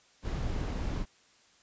brown noise, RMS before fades -33 dBFS, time 0.22-1.06 s, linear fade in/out 50 ms, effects white hiss -63 dBFS RMS until 1.62 s + resampled to 16000 Hz

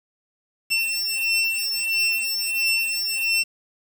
25% pulse beating tone pair, 2698 / 2699.5 Hz, E7 / E7, +40 / +41 cents, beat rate 1.5 Hz, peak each -20 dBFS, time 0.7-3.44 s, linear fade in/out 20 ms, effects 7-bit

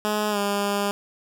10% pulse tone with pitch glide, 210.9 to 202.2 Hz, G#3 to G#3, +27 to -46 cents, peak -14 dBFS, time 0.05-0.91 s, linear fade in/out 0 ms, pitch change -73 cents, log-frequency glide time 0.3-0.38 s, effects none

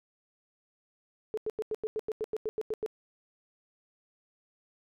sine tone bursts, 433.4 Hz, A4, 26 cents flat, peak -29 dBFS, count 13, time 1.34-2.862 s, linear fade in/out 0 ms, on 34 ms, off 90 ms, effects none

